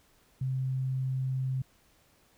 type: tone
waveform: sine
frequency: 131.1 Hz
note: C3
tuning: 4 cents sharp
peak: -28 dBFS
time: 0.41-1.62 s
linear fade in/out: 5 ms
effects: pink hiss -65 dBFS RMS until 2.37 s